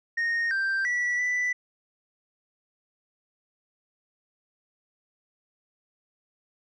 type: tone with pitch steps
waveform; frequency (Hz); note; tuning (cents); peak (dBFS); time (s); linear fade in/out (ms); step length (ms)
sine; 1854 / 1572 / 1952 / 1981; A#6 / G6 / B6 / B6; -10 / +4 / -21 / +5; -21; 0.17-1.53; 10; 340
effects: tanh soft clip ceiling -23 dBFS